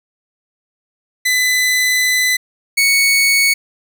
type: tone pair in turn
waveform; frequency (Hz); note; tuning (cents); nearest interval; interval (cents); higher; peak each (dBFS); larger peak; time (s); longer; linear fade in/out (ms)
sawtooth; 2006 / 2221; B6 / C#7; +26 / +3; major second; 177; second; -9 / -7; second; 1.25-2.37 / 2.77-3.54; first; 10
effects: none